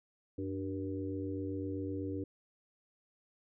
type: harmonic tone with a mistuned harmonic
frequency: 95.2 Hz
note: F#2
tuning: 50 cents sharp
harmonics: 1 / 3 / 4 / 5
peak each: -41 / -38 / -43 / -44 dBFS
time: 0.38-2.24 s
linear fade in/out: 5 ms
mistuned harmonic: 3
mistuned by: +44 cents
effects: none